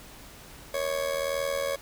40% pulse tone with amplitude modulation, 554.4 Hz, C#5, in tune, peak -23 dBFS, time 0.74-1.76 s, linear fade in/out 5 ms, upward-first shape sine, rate 81.7 Hz, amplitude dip 75%, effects added 50 Hz sine -55 dBFS peak until 1.81 s + pink hiss -48 dBFS RMS until 1.81 s

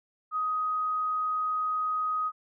sine tone, 1254 Hz, D#6, 13 cents sharp, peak -26 dBFS, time 0.31-2.32 s, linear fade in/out 50 ms, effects none

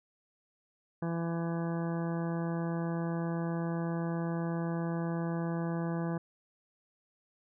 harmonic tone, 167.7 Hz, E3, 30 cents sharp, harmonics 1 / 2 / 3 / 4 / 5 / 6 / 7 / 9 / 10, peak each -32 / -38 / -42 / -44 / -46 / -48 / -49 / -51 / -52 dBFS, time 1.02-6.18 s, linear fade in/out 5 ms, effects none

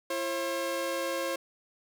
sawtooth tone pair together, 338.5 / 537.7 Hz, E4 / C5, +46 / +47 cents, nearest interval minor sixth, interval 801 cents, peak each -32 / -27 dBFS, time 0.1-1.36 s, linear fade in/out 5 ms, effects none

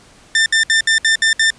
sawtooth tone bursts, 1792 Hz, A6, 31 cents sharp, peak -7 dBFS, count 7, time 0.35-1.504 s, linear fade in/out 2 ms, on 110 ms, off 64 ms, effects pink hiss -46 dBFS RMS until 1.58 s + resampled to 22050 Hz

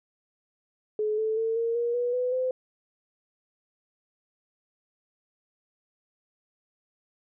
sine tone with pitch steps, 426.9 / 438.1 / 449.7 / 461.5 / 473.7 / 486.1 / 499 / 512.1 Hz, G#4 / A4 / A4 / A#4 / A#4 / B4 / B4 / C5, +48 / -7 / +38 / -17 / +28 / -28 / +18 / -37 cents, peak -24 dBFS, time 0.99-2.51 s, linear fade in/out 2 ms, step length 190 ms, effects none

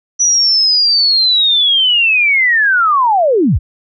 sine linear sweep, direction down, 5920 to 36.71 Hz, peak -8 dBFS, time 0.19-3.59 s, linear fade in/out 20 ms, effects none

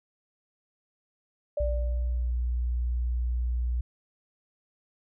sine tone with exponential decay, 587.3 Hz, D5, in tune, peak -25 dBFS, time 1.57-2.31 s, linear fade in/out 5 ms, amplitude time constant 160 ms
sine tone, 60.4 Hz, B1, 38 cents flat, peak -25 dBFS, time 1.6-3.81 s, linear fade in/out 5 ms
effects none

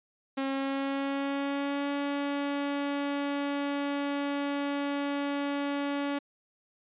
sawtooth tone with pitch glide, 270.6 to 283.9 Hz, C#4 to C#4, -42 to +41 cents, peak -25 dBFS, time 0.37-6.19 s, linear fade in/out 10 ms, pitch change +83 cents, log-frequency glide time 0.47-1.9 s, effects resampled to 8000 Hz

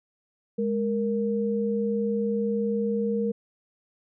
sine tone pair together, 207.7 / 466.2 Hz, G#3 / A#4, 0 / 0 cents, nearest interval octave + major second, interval 1400 cents, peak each -26 / -26 dBFS, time 0.58-3.32 s, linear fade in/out 10 ms, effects none

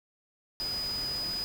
sine tone in noise, 4970 Hz, D#8, 3 cents flat, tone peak -31 dBFS, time 0.6-1.44 s, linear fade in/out 0 ms, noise pink, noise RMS -42 dBFS, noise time 0.6-1.44 s, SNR +8 dB, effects none

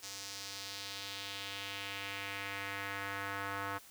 square tone with band-pass filter sweep, 99 Hz, G2, 18 cents sharp, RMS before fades -42 dBFS, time 0.02-3.79 s, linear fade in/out 20 ms, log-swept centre 6000 to 1300 Hz, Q 1.8, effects white hiss -57 dBFS RMS until 3.9 s

